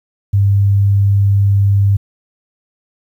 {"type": "tone", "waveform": "sine", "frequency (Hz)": 99.8, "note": "G2", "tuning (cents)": 32, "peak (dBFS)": -8, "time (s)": [0.33, 1.97], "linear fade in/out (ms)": 10, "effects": ["8-bit"]}